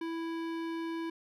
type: tone with hard clipping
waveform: sine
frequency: 330.2 Hz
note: E4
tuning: 3 cents sharp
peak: -36 dBFS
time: 0.01-1.1 s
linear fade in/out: 5 ms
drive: 17 dB
effects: none